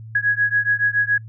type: beating tone pair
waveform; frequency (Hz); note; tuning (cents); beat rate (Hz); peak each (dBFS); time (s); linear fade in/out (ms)
sine; 1661.2 / 1668.3; G#6 / G#6; 0 / +7; 7.1; -19; 0.15-1.18; 5
effects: noise-tail reverb RT60 0.1 s tail -26 dB re dry + added 111 Hz sine -34 dBFS peak until 1.28 s